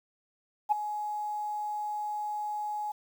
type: tone with ADSR envelope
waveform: sine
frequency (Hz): 840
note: G#5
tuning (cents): +19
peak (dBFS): -18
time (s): 0.69-2.92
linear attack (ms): 29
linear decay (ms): 10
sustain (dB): -13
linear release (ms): 8
effects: tanh soft clip ceiling -14 dBFS + 9-bit